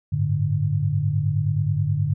sine chord, G suspended second, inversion none, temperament equal with one note detuned, 98 / 107.49 / 146.83 Hz, G2 / A2 / D3, 0 / -40 / 0 cents, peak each -25 / -24 / -22 dBFS, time 0.12-2.14 s, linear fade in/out 10 ms, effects none

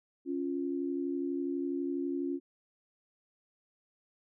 sine tone pair together, 277.2 / 349.3 Hz, C#4 / F4, 0 / 0 cents, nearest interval major third, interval 400 cents, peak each -33 / -35 dBFS, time 0.25-2.4 s, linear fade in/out 50 ms, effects none

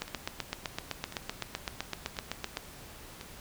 two click trains, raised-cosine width 0.2 ms, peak -24 / -15 dBFS, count 4 / 21, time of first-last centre 0.08-3.212 / 0.02-2.571 s, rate 0.958 / 7.84 Hz, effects pink hiss -49 dBFS RMS until 3.4 s

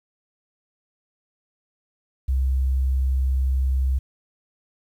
sine tone, 65.7 Hz, C2, 8 cents sharp, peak -18 dBFS, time 2.28-3.99 s, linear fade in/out 10 ms, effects 9-bit

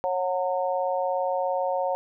harmonic tone, 182.7 Hz, F#3, 22 cents flat, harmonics 3 / 4 / 5, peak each -26 / -28 / -30 dBFS, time 0.04-1.95 s, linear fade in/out 0 ms, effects none

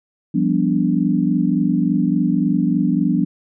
sine tone cluster, 172.6 / 196.1 / 245.5 / 290.4 Hz, F3 / G3 / B3 / D4, -20 / +1 / -10 / -19 cents, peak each -20 dBFS, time 0.34-3.25 s, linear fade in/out 10 ms, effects none

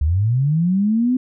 sine linear sweep, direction up, 68.6 to 259.1 Hz, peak -14 dBFS, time 0.01-1.17 s, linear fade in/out 5 ms, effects none

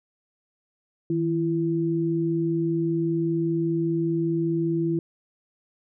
sine tone pair together, 160 / 334.9 Hz, D#3 / E4, +49 / +27 cents, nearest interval octave + minor second, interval 1278 cents, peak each -26 / -23 dBFS, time 1.1-4.99 s, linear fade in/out 2 ms, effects none

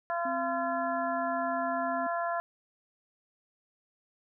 harmonic tone, 341.8 Hz, F4, 37 cents flat, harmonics 2 / 3 / 4 / 5, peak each -31 / -35 / -37 / -39 dBFS, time 0.1-2.4 s, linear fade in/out 0 ms
sine tone, 261.6 Hz, C4, in tune, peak -36 dBFS, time 0.25-2.07 s, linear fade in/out 5 ms
effects none

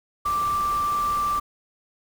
sine tone in noise, 1174.7 Hz, D6, in tune, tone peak -21 dBFS, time 0.25-1.4 s, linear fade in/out 10 ms, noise pink, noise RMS -37 dBFS, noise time 0.25-1.4 s, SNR +13 dB, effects none

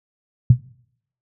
sine tone with exponential decay, 123.47 Hz, B2, in tune, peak -3 dBFS, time 0.5-0.6 s, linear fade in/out 5 ms, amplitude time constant 20 ms, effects noise-tail reverb RT60 0.7 s tail -23 dB re dry

